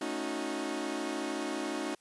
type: chord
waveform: sawtooth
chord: D# half-diminished seventh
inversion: second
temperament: equal with one note detuned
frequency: 220 / 277.2 / 311.1 / 363.8 Hz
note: A3 / C#4 / D#4 / F#4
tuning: 0 / 0 / 0 / -29 cents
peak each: -39 / -34 / -33 / -35 dBFS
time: 0.01-1.95 s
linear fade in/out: 5 ms
effects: white hiss -68 dBFS RMS until 2 s + resampled to 24000 Hz